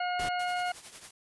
harmonic tone, 718 Hz, F5, 48 cents sharp, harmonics 1 / 2 / 3 / 4 / 6, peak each -30 / -36 / -40 / -42 / -46 dBFS, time 0-0.72 s, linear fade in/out 5 ms
pink noise, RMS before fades -38 dBFS, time 0.19-0.29 s, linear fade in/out 5 ms
white noise with tremolo, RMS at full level -44 dBFS, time 0.39-1.11 s, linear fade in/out 5 ms, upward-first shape triangle, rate 11 Hz, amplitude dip 70%
effects resampled to 24000 Hz

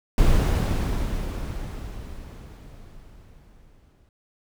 brown noise with exponential decay, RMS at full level -17 dBFS, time 0.18-4.09 s, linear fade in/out 1 ms, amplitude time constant 850 ms, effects none

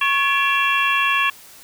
sine tone cluster, 1102 / 1706 / 2355 / 2721 / 3303 Hz, C#6 / G#6 / D7 / F7 / G#7, -11 / +46 / +4 / -46 / -10 cents, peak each -20 / -22 / -24 / -20 / -26 dBFS, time 0.01-1.3 s, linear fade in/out 5 ms, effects tanh soft clip ceiling -4 dBFS + white hiss -44 dBFS RMS until 1.63 s

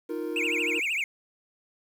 triangle chord, Eb suspended second, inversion none, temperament equal, 311.1 / 349.2 / 466.2 Hz, Eb4 / F4 / Bb4, 0 / 0 / 0 cents, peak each -32 dBFS, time 0.09-0.8 s, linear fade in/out 10 ms
triangle tone with vibrato, 2465 Hz, D#7, 17 cents flat, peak -24 dBFS, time 0.36-1.04 s, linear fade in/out 2 ms, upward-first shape triangle, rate 13 Hz, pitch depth 270 cents each way
effects 9-bit

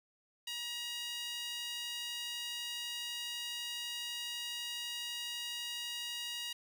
sawtooth tone with high-pass filter, 952 Hz, A#5, 36 cents sharp, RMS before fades -41 dBFS, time 0.47-6.53 s, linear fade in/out 5 ms, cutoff 3000 Hz, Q 2.4, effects none

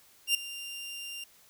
sawtooth tone with ADSR envelope, 2789 Hz, F7, 3 cents flat, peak -18 dBFS, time 0.27-1.24 s, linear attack 77 ms, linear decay 4 ms, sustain -17 dB, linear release 3 ms, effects white hiss -60 dBFS RMS until 1.49 s

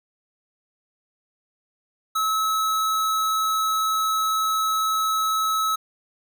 square tone, 1294 Hz, E6, 32 cents flat, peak -21 dBFS, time 2.15-5.76 s, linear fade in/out 10 ms, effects none

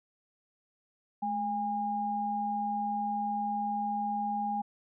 sine tone pair together, 213.3 / 814.7 Hz, G#3 / G#5, +46 / -33 cents, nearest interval octave + major seventh, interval 2321 cents, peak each -36 / -30 dBFS, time 1.22-4.62 s, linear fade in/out 10 ms, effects none

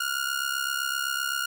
sawtooth ring-modulated tone, 1423 Hz, F6, 32 cents sharp, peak -20 dBFS, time 0-1.46 s, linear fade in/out 5 ms, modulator 33.9 Hz, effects none

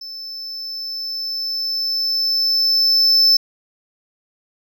triangle tone with level ramp, 5274 Hz, E8, in tune, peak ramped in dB -29 to -8 dBFS, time 0.01-3.37 s, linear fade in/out 5 ms, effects none

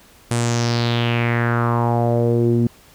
sawtooth tone with low-pass filter sweep, 118.3 Hz, A#2, 26 cents sharp, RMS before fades -18 dBFS, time 0.31-2.67 s, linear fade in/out 0 ms, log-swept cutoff 9200 to 270 Hz, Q 3.8, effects pink hiss -49 dBFS RMS until 2.94 s

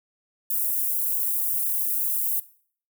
white high-pass noise, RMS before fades -25 dBFS, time 0.5-2.4 s, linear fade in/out 5 ms, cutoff 11000 Hz, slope 24 dB/octave, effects noise-tail reverb RT60 0.5 s tail -18 dB re dry

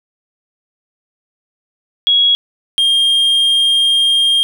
sine / triangle tone pair in turn, 3322 / 3216 Hz, G#7 / G7, 0 / +44 cents, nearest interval minor second, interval 56 cents, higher first, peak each -8 dBFS, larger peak neither, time 2.07-2.35 / 2.78-4.43 s, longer second, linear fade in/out 0 ms, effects none

